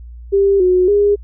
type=tone with pitch steps; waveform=sine; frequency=395.8 / 365.3 / 408.4 Hz; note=G4 / F#4 / G#4; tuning=+17 / -22 / -29 cents; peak=-9 dBFS; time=0.32-1.16 s; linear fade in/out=20 ms; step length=280 ms; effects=added 59 Hz sine -31 dBFS peak until 1.23 s